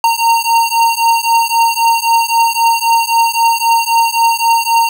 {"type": "beating tone pair", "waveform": "square", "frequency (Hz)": [919, 922.8], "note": ["A#5", "A#5"], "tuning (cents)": [-25, -18], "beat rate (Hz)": 3.8, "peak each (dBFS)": [-13, -13], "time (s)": [0.04, 4.89], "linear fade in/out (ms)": 2, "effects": []}